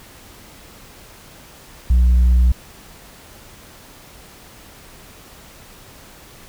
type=tone; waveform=sine; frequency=61.4 Hz; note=B1; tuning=9 cents flat; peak=-7 dBFS; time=1.9-2.52 s; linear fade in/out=5 ms; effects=tanh soft clip ceiling -9 dBFS + pink hiss -43 dBFS RMS until 6.48 s